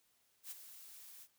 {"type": "noise with ADSR envelope", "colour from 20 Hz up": "blue", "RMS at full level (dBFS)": -45, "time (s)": [0.43, 1.28], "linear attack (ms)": 81, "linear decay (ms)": 24, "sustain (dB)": -10, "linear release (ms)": 59, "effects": ["white hiss -75 dBFS RMS until 1.38 s"]}